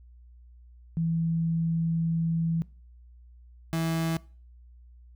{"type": "tone pair in turn", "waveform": ["sine", "35% pulse"], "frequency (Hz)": [164.81, 163.58], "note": ["E3", "E3"], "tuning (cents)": [0, -13], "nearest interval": "unison", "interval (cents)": 13, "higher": "first", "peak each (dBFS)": -24, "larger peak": "neither", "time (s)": [[0.97, 2.62], [3.73, 4.17]], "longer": "first", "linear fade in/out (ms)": 0, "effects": ["noise-tail reverb RT60 0.4 s tail -22 dB re dry", "added 60 Hz sine -49 dBFS peak until 5.15 s"]}